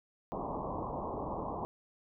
white low-pass noise, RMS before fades -38 dBFS, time 0.32-1.65 s, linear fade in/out 0 ms, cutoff 1100 Hz, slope 96 dB/octave, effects none

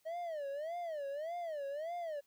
triangle tone with vibrato, 623 Hz, D#5, 2 cents sharp, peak -36 dBFS, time 0.05-2.21 s, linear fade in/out 20 ms, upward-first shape sine, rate 1.7 Hz, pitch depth 210 cents each way, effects white hiss -74 dBFS RMS until 2.26 s

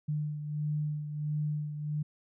sine beating tone pair, 149.9 / 151.4 Hz, D3 / D#3, +36 / -47 cents, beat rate 1.5 Hz, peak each -31 / -39 dBFS, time 0.08-2.03 s, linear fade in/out 10 ms, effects none

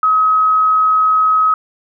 sine tone, 1273 Hz, D#6, 39 cents sharp, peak -9 dBFS, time 0.03-1.54 s, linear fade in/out 2 ms, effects none

